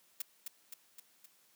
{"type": "noise with echo", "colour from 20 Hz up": "blue", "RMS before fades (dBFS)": -37, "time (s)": [0.2, 0.22], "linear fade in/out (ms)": 5, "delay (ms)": 260, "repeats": 4, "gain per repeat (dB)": -4, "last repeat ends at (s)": 1.26, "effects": ["white hiss -68 dBFS RMS until 1.55 s", "high-pass 150 Hz 12 dB/octave"]}